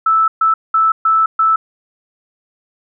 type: tone bursts at uneven times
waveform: sine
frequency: 1315 Hz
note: E6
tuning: 5 cents flat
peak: -9 dBFS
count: 5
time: 0.06-0.28 / 0.41-0.54 / 0.74-0.92 / 1.05-1.26 / 1.39-1.56 s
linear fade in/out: 5 ms
effects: none